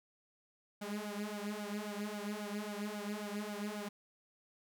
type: tone with flanger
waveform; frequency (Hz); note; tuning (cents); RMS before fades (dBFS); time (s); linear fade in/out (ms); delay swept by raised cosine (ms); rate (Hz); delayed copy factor
sawtooth; 207.7; G#3; 0; -41; 0.81-3.89; 10; 1.3 to 4.4; 3.7; +0.85
effects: none